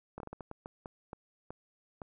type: slowing click train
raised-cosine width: 1 ms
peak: -28 dBFS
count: 12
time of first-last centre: 0.18-2.018 s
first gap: 22 ms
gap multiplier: 1.37
effects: none